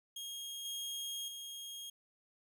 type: tone with level steps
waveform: sawtooth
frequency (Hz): 3254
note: G#7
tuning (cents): -36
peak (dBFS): -39 / -36 / -41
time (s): 0.16-1.9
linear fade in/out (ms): 5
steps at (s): 0.65 / 1.28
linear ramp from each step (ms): 2
effects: none